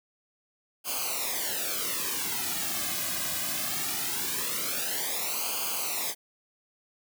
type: noise with flanger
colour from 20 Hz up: white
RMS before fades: -31 dBFS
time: 0.84-6.15 s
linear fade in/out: 50 ms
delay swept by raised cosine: 0.53 to 2.23 ms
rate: 0.21 Hz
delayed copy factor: -0.9
effects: none